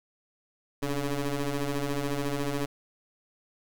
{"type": "ring-modulated tone", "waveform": "20% pulse", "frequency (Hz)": 141, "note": "C#3", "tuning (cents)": 30, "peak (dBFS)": -20, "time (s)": [0.82, 2.66], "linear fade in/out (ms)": 10, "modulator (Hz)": 148, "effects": []}